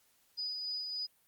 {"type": "tone with tremolo", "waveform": "sine", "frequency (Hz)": 4958, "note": "D#8", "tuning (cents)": -7, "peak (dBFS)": -34, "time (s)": [0.37, 1.07], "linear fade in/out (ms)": 20, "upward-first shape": "sine", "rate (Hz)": 3.5, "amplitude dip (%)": 30, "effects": ["white hiss -70 dBFS RMS until 1.27 s", "Opus 48 kbps"]}